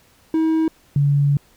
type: tone pair in turn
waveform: triangle / sine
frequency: 320.1 / 142.59 Hz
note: D#4 / C#3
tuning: +49 / +49 cents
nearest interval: octave + major second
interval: 1400 cents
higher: first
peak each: -13 dBFS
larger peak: neither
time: 0.34-0.68 / 0.96-1.37 s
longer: second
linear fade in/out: 2 ms
effects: pink hiss -55 dBFS RMS until 1.56 s